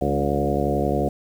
harmonic tone with a mistuned harmonic, 71.3 Hz, C#2, 49 cents sharp, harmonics 1 / 2 / 3 / 4 / 5 / 6 / 7 / 8 / 10, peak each -28 / -28 / -28 / -28 / -28 / -28 / -28 / -28 / -28 dBFS, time 0.01-1.09 s, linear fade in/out 5 ms, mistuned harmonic 3, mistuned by -28 cents, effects 8-bit

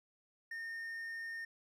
triangle tone, 1828 Hz, A#6, 34 cents flat, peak -39 dBFS, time 0.51-1.45 s, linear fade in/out 5 ms, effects none

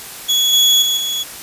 35% pulse tone with level steps, 3368 Hz, G#7, 24 cents sharp, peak -10 / -7 / -12 / -16 dBFS, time 0.28-1.24 s, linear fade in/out 20 ms, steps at 0.53 / 0.82 / 0.97 s, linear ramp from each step 2 ms, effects white hiss -32 dBFS RMS until 1.42 s + resampled to 32000 Hz

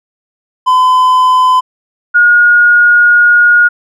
triangle / sine tone pair in turn, 1016 / 1436.8 Hz, B5 / F6, +49 / +49 cents, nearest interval tritone, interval 600 cents, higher second, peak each -3 dBFS, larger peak neither, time 0.66-1.61 / 2.14-3.69 s, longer second, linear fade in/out 20 ms, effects none

